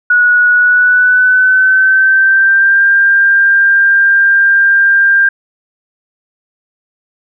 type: tone with pitch glide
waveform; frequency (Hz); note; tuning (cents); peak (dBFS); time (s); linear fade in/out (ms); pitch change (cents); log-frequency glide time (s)
sine; 1461 to 1593.2; F#6 to G6; -22 to +28; -5; 0.1-5.29; 5; +150; 0.52-2.84
effects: none

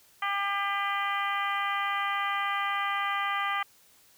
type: harmonic tone with a mistuned harmonic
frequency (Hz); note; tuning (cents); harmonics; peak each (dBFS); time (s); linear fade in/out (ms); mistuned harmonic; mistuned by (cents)
399.6; G4; +33; 2 / 3 / 4 / 5 / 6 / 7 / 8; -34 / -30 / -37 / -33 / -39 / -45 / -40; 0.22-3.63; 5; 8; -52
effects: white hiss -60 dBFS RMS until 4.17 s

